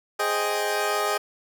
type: chord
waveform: 20% pulse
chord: Ab major seventh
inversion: none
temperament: equal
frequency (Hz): 415.3 / 523.3 / 622.3 / 784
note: Ab4 / C5 / Eb5 / G5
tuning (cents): 0 / 0 / 0 / 0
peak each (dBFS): -22 / -28 / -23 / -25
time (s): 0.19-1.18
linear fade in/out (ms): 10
effects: none